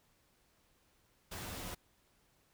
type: noise with comb filter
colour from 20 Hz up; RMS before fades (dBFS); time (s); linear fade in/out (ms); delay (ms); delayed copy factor
pink; -44; 1.31-1.75; 10; 11; +0.5
effects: pink hiss -72 dBFS RMS until 2.53 s